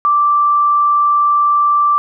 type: tone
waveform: sine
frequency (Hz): 1172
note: D6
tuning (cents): -4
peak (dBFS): -9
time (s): 0.05-1.98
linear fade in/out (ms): 0
effects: none